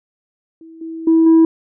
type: tone with level steps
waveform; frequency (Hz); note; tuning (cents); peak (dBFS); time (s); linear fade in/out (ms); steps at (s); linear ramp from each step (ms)
sine; 325.6; E4; -21; -36 / -25 / -7 / -4; 0.61-1.45; 2; 0.81 / 1.07 / 1.26; 5
effects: tanh soft clip ceiling -5 dBFS